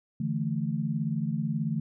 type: chord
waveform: sine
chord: D suspended second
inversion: none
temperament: just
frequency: 146.83 / 165.19 / 220.2 Hz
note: D3 / E3 / A3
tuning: 0 / +4 / +2 cents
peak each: -31 dBFS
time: 0.2-1.8 s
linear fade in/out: 5 ms
effects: none